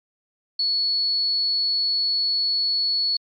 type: tone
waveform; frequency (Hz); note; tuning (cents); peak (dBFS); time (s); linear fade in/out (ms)
sine; 4400; C#8; -14; -19; 0.59-3.17; 5
effects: MP3 32 kbps